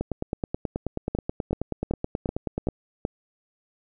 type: two click trains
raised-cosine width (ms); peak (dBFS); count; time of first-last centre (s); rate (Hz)
2; -12 / -13; 6 / 26; 1.15-3.051 / 0.01-2.687; 2.63 / 9.34
effects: none